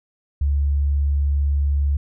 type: tone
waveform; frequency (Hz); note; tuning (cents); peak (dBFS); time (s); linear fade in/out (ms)
sine; 71.1; C#2; +45; -16; 0.41-1.97; 5
effects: none